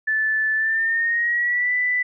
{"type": "tone with pitch glide", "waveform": "sine", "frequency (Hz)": [1749, 1986], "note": ["A6", "B6"], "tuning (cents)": [-11, 9], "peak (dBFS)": -18, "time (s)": [0.07, 2.03], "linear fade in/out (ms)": 10, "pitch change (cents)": 220, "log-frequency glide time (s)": [0.55, 1.73], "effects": []}